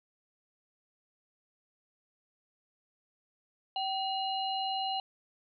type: tone cluster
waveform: sine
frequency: 770 / 2870 / 4091 Hz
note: G5 / F7 / C8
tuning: -31 / +47 / -40 cents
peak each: -32 / -37 / -39 dBFS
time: 3.76-5 s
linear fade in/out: 2 ms
effects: none